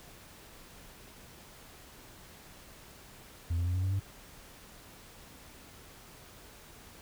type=tone with pitch steps; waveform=sine; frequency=84.8 / 87.23 / 89.74 / 92.31 / 94.97 / 97.69 Hz; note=E2 / F2 / F2 / F#2 / F#2 / G2; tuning=+50 / -2 / +48 / -4 / +46 / -5 cents; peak=-25 dBFS; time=3.5-3.998 s; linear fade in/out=10 ms; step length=83 ms; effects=tanh soft clip ceiling -27 dBFS + pink hiss -53 dBFS RMS until 7.01 s